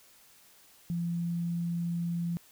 sine tone, 171 Hz, F3, 36 cents flat, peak -29 dBFS, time 0.9-2.37 s, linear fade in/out 0 ms, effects white hiss -59 dBFS RMS until 2.51 s

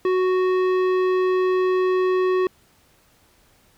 sine tone with tanh clipping, 370 Hz, F#4, in tune, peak -19 dBFS, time 0.05-2.47 s, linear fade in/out 2 ms, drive 14 dB, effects pink hiss -58 dBFS RMS until 3.77 s

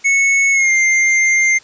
square tone with pitch glide, 2204 to 2101 Hz, C#7 to C7, -11 to +7 cents, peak -11 dBFS, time 0.04-1.59 s, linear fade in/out 20 ms, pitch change -82 cents, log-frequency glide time 0.52-0.72 s, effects white hiss -45 dBFS RMS until 1.63 s + resampled to 16000 Hz

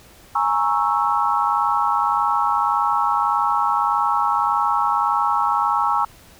sine chord, A# half-diminished seventh, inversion third, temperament equal with one note detuned, 830.6 / 932.3 / 1103.6 / 1318.5 Hz, G#5 / A#5 / C#6 / E6, 0 / 0 / -8 / 0 cents, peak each -22 dBFS, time 0.35-6.05 s, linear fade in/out 5 ms, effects pink hiss -48 dBFS RMS until 6.39 s

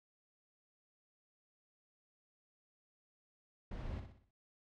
brown noise with echo, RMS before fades -43 dBFS, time 3.71-4 s, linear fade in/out 5 ms, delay 62 ms, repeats 5, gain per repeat -7 dB, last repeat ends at 4.31 s, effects low-pass 4000 Hz 12 dB/octave

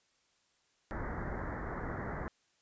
pink low-pass noise, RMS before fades -39 dBFS, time 0.91-2.28 s, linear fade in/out 0 ms, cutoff 2000 Hz, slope 96 dB/octave, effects white hiss -73 dBFS RMS until 2.61 s + resampled to 16000 Hz

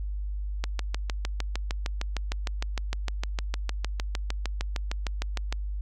click train, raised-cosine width 0.2 ms, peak -13 dBFS, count 33, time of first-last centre 0.64-5.525 s, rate 6.55 Hz, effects added 50 Hz sine -29 dBFS peak until 5.81 s

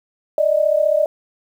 sine tone pair together, 589 / 624 Hz, D5 / D#5, +5 / +5 cents, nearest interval minor second, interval 100 cents, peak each -16 dBFS, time 0.38-1.06 s, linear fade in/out 2 ms, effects 8-bit

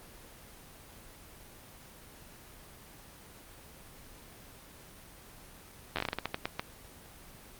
slowing click train, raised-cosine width 0.3 ms, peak -15 dBFS, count 13, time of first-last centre 5.96-6.595 s, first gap 11 ms, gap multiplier 1.26, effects pink hiss -52 dBFS RMS until 7.59 s + Opus 24 kbps

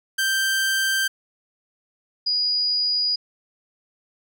sawtooth / sine tone pair in turn, 1568 / 4904 Hz, G6 / D#8, 0 / -26 cents, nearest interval octave + minor sixth, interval 1974 cents, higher second, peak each -16 / -19 dBFS, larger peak first, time 0.18-1.08 / 2.26-3.16 s, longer neither, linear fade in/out 10 ms, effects none

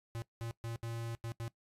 square tone bursts at uneven times, 115.7 Hz, A#2, 13 cents flat, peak -39 dBFS, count 6, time 0.15-0.22 / 0.41-0.51 / 0.64-0.76 / 0.83-1.15 / 1.24-1.32 / 1.4-1.48 s, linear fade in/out 0 ms, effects noise-tail reverb RT60 0.1 s tail -19 dB re dry + resampled to 32000 Hz

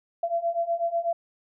sine beating tone pair, 674 / 682.1 Hz, E5 / F5, +38 / -41 cents, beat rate 8.1 Hz, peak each -28 / -26 dBFS, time 0.23-1.13 s, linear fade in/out 5 ms, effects none

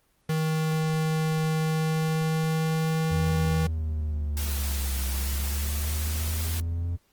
square tone with pitch glide, 158 to 160.3 Hz, D#3 to E3, +27 to -48 cents, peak -24 dBFS, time 0.29-3.67 s, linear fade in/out 5 ms, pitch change +25 cents, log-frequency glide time 1.57-3.26 s
triangle linear two-way sweep, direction down then up, 87 to 65.41 to 87 Hz, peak -24 dBFS, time 3.1-6.97 s, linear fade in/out 20 ms, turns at 5.05 s
white noise, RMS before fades -35 dBFS, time 4.37-6.6 s, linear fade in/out 0 ms
effects pink hiss -67 dBFS RMS until 7.12 s + Opus 24 kbps

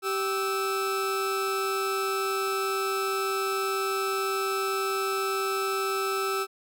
40% pulse tone pair together, 388.9 / 1307 Hz, G4 / E6, -14 / -15 cents, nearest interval octave + major sixth, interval 2099 cents, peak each -28 dBFS, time 0.02-6.47 s, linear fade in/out 50 ms, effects none

